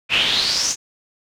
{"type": "noise with band-pass filter sweep", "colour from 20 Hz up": "brown", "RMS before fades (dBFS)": -19, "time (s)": [0.09, 0.76], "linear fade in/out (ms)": 50, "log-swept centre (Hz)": [2600, 6700], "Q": 6.4, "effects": []}